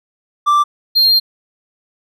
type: tone pair in turn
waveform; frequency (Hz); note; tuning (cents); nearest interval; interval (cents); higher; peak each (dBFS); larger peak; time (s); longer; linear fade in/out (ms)
triangle; 1174.7 / 4202; D6 / C8; 0 / +7; octave + minor seventh; 2207; second; -7; neither; 0.46-0.64 / 0.95-1.2; second; 20
effects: none